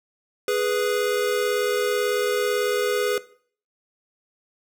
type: tone pair together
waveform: square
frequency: 415.3 / 493.4 Hz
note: G#4 / B4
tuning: 0 / -2 cents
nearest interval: minor third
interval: 298 cents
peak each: -24 dBFS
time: 0.48-3.18 s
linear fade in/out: 2 ms
effects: noise-tail reverb RT60 0.5 s tail -18 dB re dry